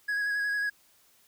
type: tone with vibrato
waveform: triangle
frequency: 1661.2 Hz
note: G#6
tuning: in tune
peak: -25 dBFS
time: 0.08-0.7 s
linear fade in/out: 10 ms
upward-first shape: square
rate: 11 Hz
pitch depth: 16 cents each way
effects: white hiss -63 dBFS RMS until 1.27 s